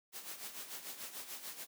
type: noise with tremolo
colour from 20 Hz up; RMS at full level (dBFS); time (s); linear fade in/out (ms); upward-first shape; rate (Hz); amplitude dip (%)
white; -44; 0.12-1.67; 50; sine; 6.8; 65
effects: high-pass 200 Hz 12 dB/octave